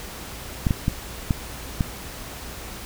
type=clicks; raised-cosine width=5 ms; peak=-7 dBFS; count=5; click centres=0.668 / 0.708 / 0.881 / 1.308 / 1.808 s; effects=added 60 Hz sine -41 dBFS peak until 2.85 s + pink hiss -37 dBFS RMS until 2.85 s